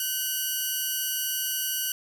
5% pulse tone pair together, 1525.6 / 2900 Hz, G6 / F#7, -47 / -35 cents, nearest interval major seventh, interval 1112 cents, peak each -20 / -20 dBFS, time 0-1.92 s, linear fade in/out 2 ms, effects none

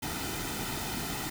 pink noise with comb filter, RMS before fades -35 dBFS, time 0.02-1.3 s, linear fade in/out 10 ms, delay 1.8 ms, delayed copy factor -0.6, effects none

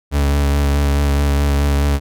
40% pulse tone with vibrato, 71.1 Hz, C#2, 45 cents sharp, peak -12 dBFS, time 0.11-2 s, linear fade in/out 50 ms, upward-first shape sine, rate 4.7 Hz, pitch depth 20 cents each way, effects none

